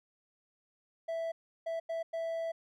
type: tone bursts at uneven times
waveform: triangle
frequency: 659.3 Hz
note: E5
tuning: in tune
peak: -31 dBFS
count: 4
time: 1.08-1.32 / 1.66-1.8 / 1.89-2.03 / 2.13-2.52 s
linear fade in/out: 10 ms
effects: none